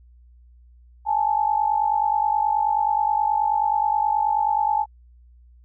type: tone pair together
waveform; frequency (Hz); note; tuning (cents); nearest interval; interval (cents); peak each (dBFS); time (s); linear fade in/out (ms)
sine; 830.6 / 880; G#5 / A5; 0 / 0; minor second; 100; -21; 1.05-4.86; 50
effects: added 60 Hz sine -48 dBFS peak until 5.64 s